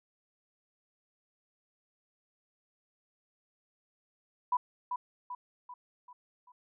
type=tone with echo; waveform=sine; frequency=987.8 Hz; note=B5; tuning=in tune; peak=-25 dBFS; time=4.52-4.57 s; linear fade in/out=5 ms; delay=390 ms; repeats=5; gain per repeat=-6 dB; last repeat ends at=6.52 s; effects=none